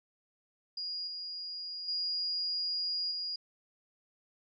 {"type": "tone with level steps", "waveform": "sine", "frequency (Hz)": 4863, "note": "D#8", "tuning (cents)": -40, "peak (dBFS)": [-35, -38, -31, -34], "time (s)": [0.77, 3.36], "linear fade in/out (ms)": 5, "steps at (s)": [1.07, 1.88, 3.11], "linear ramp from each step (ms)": 5, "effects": []}